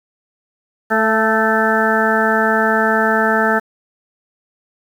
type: harmonic tone with a mistuned harmonic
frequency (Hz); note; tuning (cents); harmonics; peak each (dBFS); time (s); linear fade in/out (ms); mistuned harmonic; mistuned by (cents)
220; A3; 0; 1 / 2 / 3 / 4 / 6 / 7 / 8; -20 / -20 / -20 / -20 / -20 / -20 / -20; 0.9-3.6; 20; 3; +23
effects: 7-bit